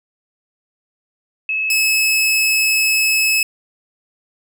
sine / sawtooth tone pair in turn, 2589 / 2589 Hz, E7 / E7, -32 / -32 cents, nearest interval unison, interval 0 cents, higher neither, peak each -17 / -10 dBFS, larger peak second, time 1.49-1.7 / 1.7-3.43 s, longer second, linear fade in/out 2 ms, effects none

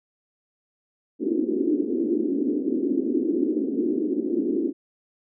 white band-pass noise, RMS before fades -24 dBFS, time 1.19-4.73 s, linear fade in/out 50 ms, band 250 to 370 Hz, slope 48 dB/octave, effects none

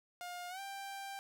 sawtooth tone with pitch glide, 710 to 787.8 Hz, F5 to G5, +28 to +8 cents, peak -39 dBFS, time 0.21-1.19 s, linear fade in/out 0 ms, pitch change +180 cents, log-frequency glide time 0.49-0.6 s, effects none

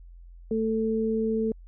sine tone pair together, 221.7 / 442.4 Hz, A3 / A4, +13 / +9 cents, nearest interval octave, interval 1196 cents, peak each -26 dBFS, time 0.51-1.52 s, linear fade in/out 2 ms, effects added 43 Hz sine -44 dBFS peak until 1.67 s

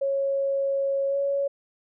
sine tone with pitch glide, 550 to 558.3 Hz, C#5 to C#5, -14 to +12 cents, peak -22 dBFS, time 0.01-1.48 s, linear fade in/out 10 ms, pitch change +26 cents, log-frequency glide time 1.08-1.17 s, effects none

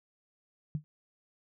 sine tone with exponential decay, 151.2 Hz, D#3, 49 cents flat, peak -26 dBFS, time 0.75-0.84 s, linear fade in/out 0 ms, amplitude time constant 19 ms, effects none

